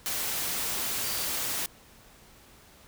sine tone in noise, 4699 Hz, D8, in tune, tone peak -40 dBFS, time 1.04-1.25 s, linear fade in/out 0 ms, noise white, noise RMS -31 dBFS, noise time 0.06-1.66 s, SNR -12 dB, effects pink hiss -55 dBFS RMS until 2.87 s

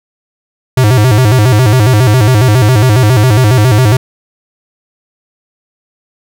square tone with vibrato, 116.54 Hz, A#2, in tune, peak -5 dBFS, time 0.77-3.97 s, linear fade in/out 5 ms, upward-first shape square, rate 7.3 Hz, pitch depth 180 cents each way, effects none

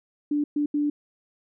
sine tone bursts at uneven times, 293.4 Hz, D4, 2 cents flat, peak -21 dBFS, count 3, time 0.31-0.44 / 0.56-0.66 / 0.74-0.9 s, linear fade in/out 5 ms, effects none

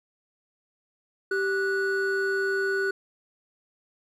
triangle tone pair together, 390 / 1472.4 Hz, G4 / F#6, -9 / -9 cents, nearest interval octave + major seventh, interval 2300 cents, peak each -24 / -25 dBFS, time 1.31-2.91 s, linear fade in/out 5 ms, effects none

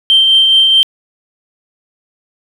sine tone with tremolo, 3136 Hz, G7, in tune, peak -3 dBFS, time 0.1-0.83 s, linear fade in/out 0 ms, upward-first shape triangle, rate 4.7 Hz, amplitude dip 35%, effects tanh soft clip ceiling 0 dBFS + 7-bit

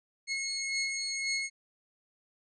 20% pulse beating tone pair, 2170 / 2171.9 Hz, C#7 / C#7, -37 / -36 cents, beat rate 1.9 Hz, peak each -32 / -27 dBFS, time 0.27-1.5 s, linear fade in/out 50 ms, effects resampled to 24000 Hz

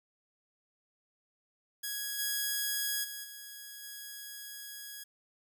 5% pulse tone with level steps, 1661.2 Hz, G#6, in tune, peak -24 / -20 / -29 / -34 / -32 dBFS, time 1.83-5.04 s, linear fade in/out 10 ms, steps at 2.18 / 3.03 / 3.23 / 3.82 s, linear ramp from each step 20 ms, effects none

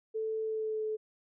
sine tone with pitch glide, 440 to 432.7 Hz, A4 to A4, 0 to -29 cents, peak -31 dBFS, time 0.14-0.97 s, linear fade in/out 20 ms, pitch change -29 cents, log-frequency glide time 0.43-0.85 s, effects none

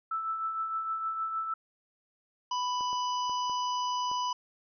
sine tone with tremolo, 1318.5 Hz, E6, in tune, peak -28 dBFS, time 0.11-1.54 s, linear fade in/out 5 ms, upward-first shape triangle, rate 6.5 Hz, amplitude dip 50%
harmonic tone, 992 Hz, B5, 7 cents sharp, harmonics 1 / 3 / 5 / 6, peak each -29 / -39 / -43 / -45 dBFS, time 2.51-4.33 s, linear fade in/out 5 ms
clicks, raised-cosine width 1 ms, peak -32 dBFS, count 5, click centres 2.809 / 2.93 / 3.296 / 3.497 / 4.115 s
effects none

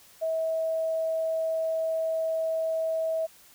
sine tone, 646 Hz, E5, 35 cents flat, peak -25 dBFS, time 0.21-3.27 s, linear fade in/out 20 ms, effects white hiss -55 dBFS RMS until 3.54 s

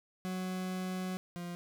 40% pulse tone pair in turn, 185 / 174.62 Hz, F#3 / F3, 0 / 0 cents, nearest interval minor second, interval 100 cents, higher first, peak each -34 / -38 dBFS, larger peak first, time 0.25-1.17 / 1.36-1.55 s, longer first, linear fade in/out 0 ms, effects none

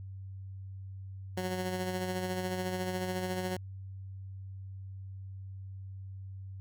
15% pulse tone with tremolo, 184.1 Hz, F#3, 8 cents flat, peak -25 dBFS, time 1.37-3.57 s, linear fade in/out 5 ms, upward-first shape sine, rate 14 Hz, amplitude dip 40%, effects added 96 Hz sine -41 dBFS peak until 6.6 s

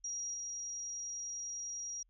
sine tone with level steps, 5710 Hz, F8, 37 cents sharp, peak -37 / -39 dBFS, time 0.04-2.03 s, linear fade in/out 5 ms, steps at 0.34 s, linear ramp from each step 2 ms, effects added 41 Hz sine -68 dBFS peak until 2.09 s

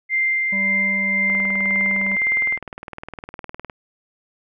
sine tone with tremolo, 2093 Hz, C7, in tune, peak -16 dBFS, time 0.09-2.59 s, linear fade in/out 50 ms, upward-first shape sine, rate 1.9 Hz, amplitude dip 25%
harmonic tone, 196 Hz, G3, in tune, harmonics 1 / 3 / 5, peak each -26 / -36 / -40 dBFS, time 0.52-2.16 s, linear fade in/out 10 ms
click train, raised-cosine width 0.5 ms, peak -18 dBFS, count 48, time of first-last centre 1.3-3.698 s, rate 19.6 Hz
effects none

